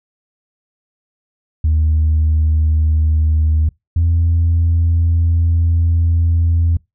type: tone pair in turn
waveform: sine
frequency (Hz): 78 / 83.73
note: D#2 / E2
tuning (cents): +5 / +28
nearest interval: minor second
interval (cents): 123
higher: second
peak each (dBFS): -9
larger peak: neither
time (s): 1.64-3.69 / 3.96-6.77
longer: second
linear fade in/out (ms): 5
effects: noise-tail reverb RT60 0.2 s tail -26 dB re dry + tanh soft clip ceiling -8 dBFS